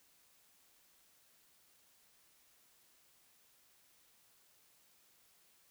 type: silence
effects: white hiss -69 dBFS RMS until 5.7 s